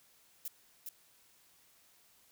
violet noise with echo, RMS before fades -40 dBFS, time 0.45-0.48 s, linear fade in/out 2 ms, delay 410 ms, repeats 1, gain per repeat -3 dB, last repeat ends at 0.89 s, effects white hiss -66 dBFS RMS until 2.31 s

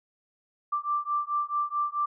sine beating tone pair, 1174.7 / 1179.3 Hz, D6 / D6, 0 / +7 cents, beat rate 4.6 Hz, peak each -29 dBFS, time 0.72-2.06 s, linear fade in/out 10 ms, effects none

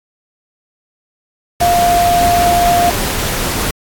sine tone in noise, 698.5 Hz, F5, in tune, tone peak -9 dBFS, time 1.61-2.9 s, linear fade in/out 5 ms, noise pink, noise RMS -18 dBFS, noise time 1.6-3.71 s, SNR +6 dB, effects AAC 64 kbps

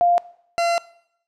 sine / 40% pulse tone pair in turn, 698.5 / 683.7 Hz, F5 / F5, 0 / -37 cents, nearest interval unison, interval 37 cents, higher first, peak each -13 / -17 dBFS, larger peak first, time 0.01-0.18 / 0.58-0.78 s, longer second, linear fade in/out 0 ms, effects noise-tail reverb RT60 0.7 s tail -20 dB re dry + low-pass 7000 Hz 12 dB/octave

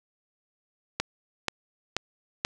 click train, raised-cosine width 0.2 ms, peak -8 dBFS, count 4, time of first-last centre 1-2.449 s, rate 2.07 Hz, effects none

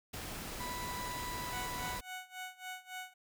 pink noise, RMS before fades -43 dBFS, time 0.13-2.01 s, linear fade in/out 10 ms
35% pulse tone, 987 Hz, B5, 1 cent flat, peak -39 dBFS, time 0.59-2 s, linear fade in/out 20 ms
15% pulse tone with tremolo, 740 Hz, F#5, in tune, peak -34 dBFS, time 1.52-3.14 s, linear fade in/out 10 ms, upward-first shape sine, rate 3.6 Hz, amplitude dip 90%
effects none

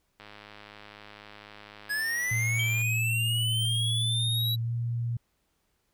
click train, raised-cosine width 0.3 ms, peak -30 dBFS, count 273, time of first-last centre 0.2-2.815 s, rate 104 Hz
square linear sweep, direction up, 1661.2 to 3928 Hz, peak -28 dBFS, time 1.89-4.56 s, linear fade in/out 20 ms
sine tone with pitch glide, 115.1 to 118.06 Hz, A#2 to A#2, -22 to +22 cents, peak -27 dBFS, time 2.31-5.17 s, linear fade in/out 5 ms, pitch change +44 cents, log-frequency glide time 4.61-4.73 s
triangle tone with exponential decay, 3175 Hz, G7, 21 cents sharp, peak -29 dBFS, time 2.59-3.05 s, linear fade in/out 5 ms, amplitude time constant 100 ms
effects pink hiss -74 dBFS RMS until 5.93 s

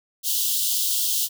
white high-pass noise, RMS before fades -23 dBFS, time 0.23-1.29 s, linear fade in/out 50 ms, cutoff 2900 Hz, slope 96 dB/octave, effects none

